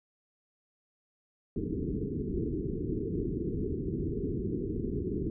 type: low-pass noise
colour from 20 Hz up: white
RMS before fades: -33 dBFS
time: 1.56-5.3 s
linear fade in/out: 2 ms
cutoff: 430 Hz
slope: 96 dB/octave
effects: none

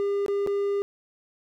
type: tone with dropouts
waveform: triangle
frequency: 402 Hz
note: G4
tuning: 44 cents sharp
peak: -21 dBFS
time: 0-0.82 s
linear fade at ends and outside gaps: 0 ms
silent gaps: 0.262-0.282 / 0.464-0.473 s
effects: none

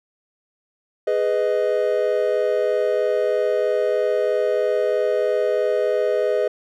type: chord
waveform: triangle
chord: G# minor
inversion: none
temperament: just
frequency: 415.3 / 498.4 / 623 Hz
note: G#4 / B4 / D#5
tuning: 0 / +16 / +2 cents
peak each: -20 dBFS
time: 1.07-6.48 s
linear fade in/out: 5 ms
effects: none

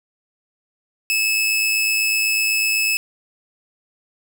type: tone with amplitude modulation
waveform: sawtooth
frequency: 2600 Hz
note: E7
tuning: 24 cents flat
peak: -12 dBFS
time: 1.1-2.97 s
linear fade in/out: 0 ms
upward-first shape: sine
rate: 108 Hz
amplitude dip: 35%
effects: none

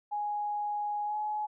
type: tone with pitch glide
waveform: sine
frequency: 830.6 to 845.6 Hz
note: G#5 to G#5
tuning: 0 to +31 cents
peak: -30 dBFS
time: 0.11-1.47 s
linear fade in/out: 20 ms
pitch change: +31 cents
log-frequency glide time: 1.05-1.16 s
effects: none

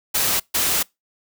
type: noise bursts at uneven times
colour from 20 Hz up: white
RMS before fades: -20 dBFS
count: 2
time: 0.14-0.4 / 0.54-0.83 s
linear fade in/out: 10 ms
effects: noise-tail reverb RT60 0.2 s tail -25 dB re dry

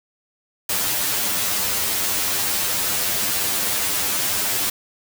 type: noise with comb filter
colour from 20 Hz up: white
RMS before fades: -22 dBFS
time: 0.69-4.7 s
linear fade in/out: 5 ms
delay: 10 ms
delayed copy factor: +1
effects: none

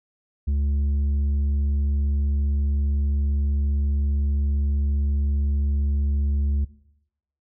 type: tone with tanh clipping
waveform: sine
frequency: 71.2 Hz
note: C#2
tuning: 47 cents sharp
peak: -21 dBFS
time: 0.47-6.65 s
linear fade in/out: 10 ms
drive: 6 dB
effects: noise-tail reverb RT60 0.8 s tail -18 dB re dry

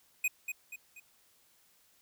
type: tone with echo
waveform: square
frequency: 2496 Hz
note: D#7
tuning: 5 cents sharp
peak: -28 dBFS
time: 0.24-0.28 s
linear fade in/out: 5 ms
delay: 240 ms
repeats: 3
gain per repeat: -7 dB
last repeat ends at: 1 s
effects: white hiss -67 dBFS RMS until 2.01 s

